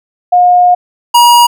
sine / square tone pair in turn, 716 / 955.7 Hz, F5 / A#5, +43 / +43 cents, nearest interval perfect fourth, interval 500 cents, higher second, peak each -3 dBFS, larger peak neither, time 0.32-0.75 / 1.14-1.47 s, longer first, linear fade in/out 10 ms, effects none

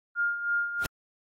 sine tone with tremolo, 1410 Hz, F6, 16 cents sharp, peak -23 dBFS, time 0.15-0.87 s, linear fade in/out 50 ms, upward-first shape sine, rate 3.1 Hz, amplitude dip 65%
pink noise with exponential growth, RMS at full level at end -27 dBFS, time 0.78-0.86 s, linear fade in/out 0 ms, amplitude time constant 16 ms
effects AAC 48 kbps

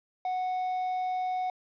triangle tone, 738 Hz, F#5, 5 cents flat, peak -26 dBFS, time 0.25-1.5 s, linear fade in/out 2 ms, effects resampled to 11025 Hz + 10-bit

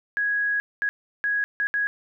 sine tone bursts at uneven times, 1661.2 Hz, G#6, in tune, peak -21 dBFS, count 5, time 0.17-0.6 / 0.82-0.89 / 1.24-1.44 / 1.6-1.67 / 1.74-1.87 s, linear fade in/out 0 ms, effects none

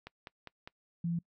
click train, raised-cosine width 0.3 ms, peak -28 dBFS, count 4, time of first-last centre 0.07-0.675 s, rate 4.96 Hz
sine tone, 169.8 Hz, F3, 48 cents flat, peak -30 dBFS, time 1.04-1.19 s, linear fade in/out 5 ms
effects noise-tail reverb RT60 0.1 s tail -24 dB re dry

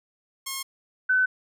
5% pulse / sine tone pair in turn, 1077 / 1512 Hz, C6 / F#6, +50 / +37 cents, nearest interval tritone, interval 587 cents, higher second, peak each -18 dBFS, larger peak neither, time 0.46-0.63 / 1.09-1.26 s, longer neither, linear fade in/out 10 ms, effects none

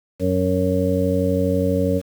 harmonic tone, 92.3 Hz, F#2, 4 cents flat, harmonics 1 / 2 / 3 / 5 / 6, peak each -23 / -23 / -23 / -23 / -23 dBFS, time 0.19-2.02 s, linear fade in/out 50 ms, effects 7-bit

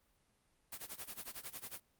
white noise with tremolo, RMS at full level -44 dBFS, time 0.72-1.8 s, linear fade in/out 5 ms, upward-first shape sine, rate 11 Hz, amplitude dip 90%, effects pink hiss -75 dBFS RMS until 1.99 s + Opus 32 kbps

